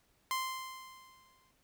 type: tone with exponential decay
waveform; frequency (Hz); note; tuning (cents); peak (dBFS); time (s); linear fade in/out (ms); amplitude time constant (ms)
sawtooth; 1043; C6; -6; -27; 0.31-1.51; 0; 260
effects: pink hiss -72 dBFS RMS until 1.63 s